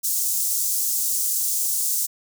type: high-pass noise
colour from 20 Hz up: pink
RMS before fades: -23 dBFS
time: 0.03-2.07 s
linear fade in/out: 20 ms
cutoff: 6600 Hz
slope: 24 dB/octave
effects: none